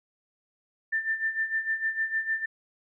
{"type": "tone with tremolo", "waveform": "sine", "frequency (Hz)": 1784, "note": "A6", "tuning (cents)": 23, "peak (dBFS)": -23, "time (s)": [0.92, 2.46], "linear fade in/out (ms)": 10, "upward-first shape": "sine", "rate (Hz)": 6.6, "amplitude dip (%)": 75, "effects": []}